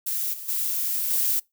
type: noise with level steps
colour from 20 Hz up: violet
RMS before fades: -27 / -37 / -26 / -23 dBFS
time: 0.06-1.4 s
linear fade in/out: 10 ms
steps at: 0.33 / 0.48 / 1.1 s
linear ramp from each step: 10 ms
effects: noise-tail reverb RT60 0.2 s tail -25 dB re dry